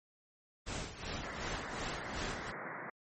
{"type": "noise with tremolo", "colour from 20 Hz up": "pink", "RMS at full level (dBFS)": -39, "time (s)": [0.66, 2.52], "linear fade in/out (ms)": 20, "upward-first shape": "sine", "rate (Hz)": 2.7, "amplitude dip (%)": 70}
{"type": "band-pass noise", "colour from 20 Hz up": "white", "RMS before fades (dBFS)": -44, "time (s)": [1.23, 2.9], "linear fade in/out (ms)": 5, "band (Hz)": [120, 2100], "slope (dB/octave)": 96}
{"effects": ["MP3 32 kbps"]}